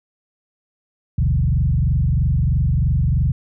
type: tone with frequency modulation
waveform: sine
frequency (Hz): 100.8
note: G2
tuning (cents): +49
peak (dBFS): -14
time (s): 1.18-3.32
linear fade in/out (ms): 5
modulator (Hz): 23.1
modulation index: 2.3
effects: none